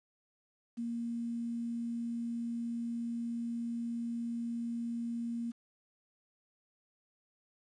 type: tone with quantisation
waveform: sine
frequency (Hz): 234.2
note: A#3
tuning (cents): +8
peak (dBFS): -34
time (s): 0.77-5.52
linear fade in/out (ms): 20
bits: 10
effects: resampled to 22050 Hz